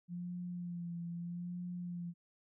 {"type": "tone with vibrato", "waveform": "sine", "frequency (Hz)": 174.1, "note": "F3", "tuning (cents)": -5, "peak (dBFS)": -39, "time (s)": [0.08, 2.14], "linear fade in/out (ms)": 50, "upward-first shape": "sine", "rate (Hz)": 0.79, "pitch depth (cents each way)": 35, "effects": []}